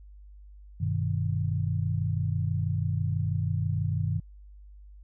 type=chord; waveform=sine; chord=G augmented; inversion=none; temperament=equal with one note detuned; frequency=97.27 / 123.47 / 155.56 Hz; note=G2 / B2 / D#3; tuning=-13 / 0 / 0 cents; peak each=-28 / -31 / -30 dBFS; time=0.8-4.2 s; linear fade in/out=10 ms; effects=added 50 Hz sine -46 dBFS peak until 5.03 s